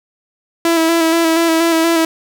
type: tone with vibrato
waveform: sawtooth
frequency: 329.6 Hz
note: E4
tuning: in tune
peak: -7 dBFS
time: 0.65-2.05 s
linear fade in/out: 2 ms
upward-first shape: square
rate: 4.2 Hz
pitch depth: 25 cents each way
effects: none